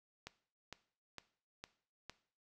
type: click train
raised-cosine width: 0.2 ms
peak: -28 dBFS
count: 5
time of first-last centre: 0.27-2.096 s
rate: 2.19 Hz
effects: noise-tail reverb RT60 0.5 s tail -17 dB re dry